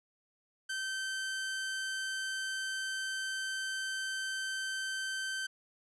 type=tone; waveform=sawtooth; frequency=1548 Hz; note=G6; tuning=22 cents flat; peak=-31 dBFS; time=0.69-5.47 s; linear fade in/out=10 ms; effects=resampled to 24000 Hz